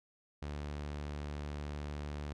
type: tone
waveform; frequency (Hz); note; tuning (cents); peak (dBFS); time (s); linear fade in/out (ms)
sawtooth; 73.42; D2; 0; -35; 0.42-2.33; 5
effects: low-pass 6000 Hz 12 dB/octave